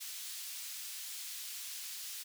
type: high-pass noise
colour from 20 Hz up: pink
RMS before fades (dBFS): -44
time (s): 0-2.24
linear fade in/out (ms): 20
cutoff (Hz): 3700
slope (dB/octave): 12
effects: none